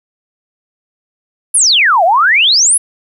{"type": "exponential two-way sweep", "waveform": "sine", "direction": "down then up", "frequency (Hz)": [11175, 641, 11175], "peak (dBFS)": -6, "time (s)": [1.54, 2.78], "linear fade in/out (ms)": 10, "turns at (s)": 2.04, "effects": ["8-bit"]}